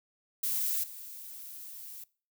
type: noise with level steps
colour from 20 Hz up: violet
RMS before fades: -31 / -45 dBFS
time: 0.43-2.04 s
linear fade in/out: 5 ms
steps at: 0.83 s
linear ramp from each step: 10 ms
effects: noise-tail reverb RT60 0.4 s tail -22 dB re dry